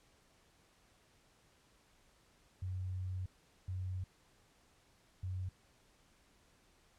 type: tone bursts at uneven times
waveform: sine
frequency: 92.5 Hz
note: F#2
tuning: in tune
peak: -37 dBFS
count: 3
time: 2.62-3.26 / 3.68-4.04 / 5.23-5.49 s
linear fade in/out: 5 ms
effects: pink hiss -69 dBFS RMS until 6.98 s + low-pass 10000 Hz 12 dB/octave